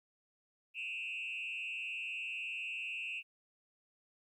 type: tone with frequency modulation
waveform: sine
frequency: 2637 Hz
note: E7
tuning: in tune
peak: -37 dBFS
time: 0.74-3.23 s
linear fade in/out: 50 ms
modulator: 130 Hz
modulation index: 1.3
effects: tanh soft clip ceiling -34 dBFS + 13-bit